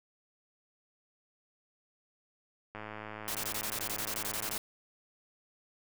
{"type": "click train", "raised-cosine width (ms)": 0.5, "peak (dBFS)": -27, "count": 196, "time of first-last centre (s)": [2.75, 4.572], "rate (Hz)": 107}
{"type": "noise bursts", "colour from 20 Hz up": "white", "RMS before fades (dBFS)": -36, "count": 15, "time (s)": [3.28, 4.579], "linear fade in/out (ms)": 0, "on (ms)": 67, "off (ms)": 21}
{"effects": []}